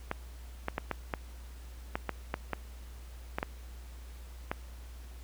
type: clicks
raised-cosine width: 0.5 ms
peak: -16 dBFS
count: 12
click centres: 0.114 / 0.684 / 0.781 / 0.913 / 1.138 / 1.955 / 2.093 / 2.341 / 2.533 / 3.385 / 3.429 / 4.515 s
effects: added 60 Hz sine -44 dBFS peak until 5.23 s + pink hiss -57 dBFS RMS until 5.23 s